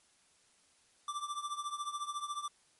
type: tone with tremolo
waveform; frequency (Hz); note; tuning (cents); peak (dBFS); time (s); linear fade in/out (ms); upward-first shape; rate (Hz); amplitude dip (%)
square; 1174.7; D6; 0; -34; 1.08-2.48; 2; triangle; 14; 85
effects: white hiss -68 dBFS RMS until 2.79 s + MP3 48 kbps